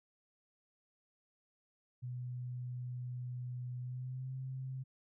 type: tone with pitch glide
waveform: sine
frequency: 124.2 to 131.13 Hz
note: B2 to C3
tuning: +10 to +4 cents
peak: -39 dBFS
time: 2.02-4.84 s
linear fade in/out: 20 ms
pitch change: +94 cents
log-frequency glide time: 3.8-4.33 s
effects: none